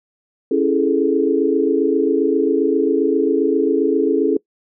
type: chord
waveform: sine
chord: A major seventh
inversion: first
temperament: just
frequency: 275 / 330 / 412.5 / 440 Hz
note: C#4 / E4 / G#4 / A4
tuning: -14 / +2 / -12 / 0 cents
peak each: -19 dBFS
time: 0.51-4.37 s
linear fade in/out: 5 ms
effects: noise-tail reverb RT60 0.1 s tail -23 dB re dry